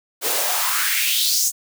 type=noise with high-pass filter sweep; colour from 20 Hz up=white; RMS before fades=-20 dBFS; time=0.21-1.52 s; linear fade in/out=50 ms; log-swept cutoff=370 to 7200 Hz; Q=3.4; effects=none